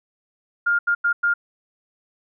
sine tone bursts at uneven times, 1409 Hz, F6, 15 cents sharp, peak -16 dBFS, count 4, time 0.66-0.79 / 0.87-0.95 / 1.04-1.13 / 1.23-1.34 s, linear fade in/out 10 ms, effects none

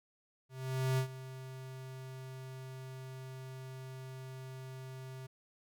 square tone with ADSR envelope, 130.81 Hz, C3, in tune, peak -29 dBFS, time 0.49-5.27 s, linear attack 490 ms, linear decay 92 ms, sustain -16 dB, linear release 11 ms, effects none

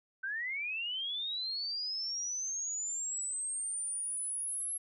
sine linear sweep, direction up, 1512 to 11175 Hz, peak -34 dBFS, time 0.23-4.78 s, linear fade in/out 10 ms, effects none

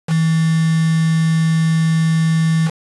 sine tone with quantisation, 161.7 Hz, E3, 33 cents flat, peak -12 dBFS, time 0.07-2.71 s, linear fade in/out 50 ms, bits 4, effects resampled to 24000 Hz

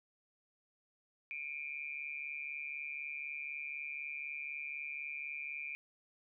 sine tone with amplitude modulation, 2388 Hz, D7, 28 cents sharp, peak -36 dBFS, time 1.31-5.75 s, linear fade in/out 0 ms, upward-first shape sine, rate 144 Hz, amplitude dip 85%, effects none

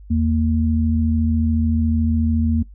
sine tone pair together, 81.3 / 230 Hz, E2 / A#3, -23 / -23 cents, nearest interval octave + tritone, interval 1800 cents, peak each -18 dBFS, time 0.1-2.63 s, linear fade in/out 10 ms, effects noise-tail reverb RT60 0.1 s tail -18 dB re dry + added 50 Hz sine -38 dBFS peak until 2.74 s

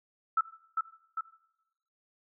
sine tone with echo, 1318.5 Hz, E6, in tune, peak -22 dBFS, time 0.37-0.41 s, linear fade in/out 5 ms, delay 400 ms, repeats 2, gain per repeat -4 dB, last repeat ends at 1.21 s, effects noise-tail reverb RT60 0.9 s tail -18 dB re dry

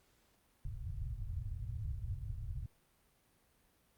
white low-pass noise, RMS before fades -41 dBFS, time 0.65-2.66 s, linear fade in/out 2 ms, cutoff 120 Hz, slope 48 dB/octave, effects pink hiss -72 dBFS RMS until 3.97 s + Opus 48 kbps

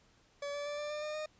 40% pulse tone with pitch steps, 571 / 578 / 585 / 592.2 / 599.4 / 606.7 / 614.1 Hz, D5 / D5 / D5 / D5 / D5 / D#5 / D#5, -49 / -28 / -7 / +14 / +35 / -44 / -23 cents, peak -36 dBFS, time 0.42-1.26 s, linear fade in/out 5 ms, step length 120 ms, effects pink hiss -67 dBFS RMS until 1.39 s + resampled to 16000 Hz

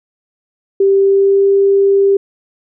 sine tone with pitch glide, 392 to 395.2 Hz, G4 to G4, 0 to +14 cents, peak -7 dBFS, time 0.8-2.17 s, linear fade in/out 5 ms, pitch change +14 cents, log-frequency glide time 0.98-1.47 s, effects none

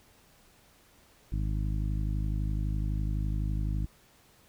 harmonic tone, 51.91 Hz, G#1, in tune, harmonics 1 / 2 / 3 / 4 / 5 / 6, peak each -29 / -34 / -37 / -43 / -46 / -46 dBFS, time 1.32-3.86 s, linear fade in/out 5 ms, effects pink hiss -61 dBFS RMS until 4.48 s

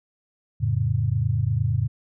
sine chord, F augmented, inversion none, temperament equal, 87.31 / 110 / 138.59 Hz, F2 / A2 / C#3, 0 / 0 / 0 cents, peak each -27 / -22 / -25 dBFS, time 0.6-1.88 s, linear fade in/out 20 ms, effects none

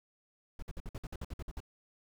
brown noise bursts, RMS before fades -40 dBFS, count 12, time 0.59-1.603 s, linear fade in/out 2 ms, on 34 ms, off 55 ms, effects none

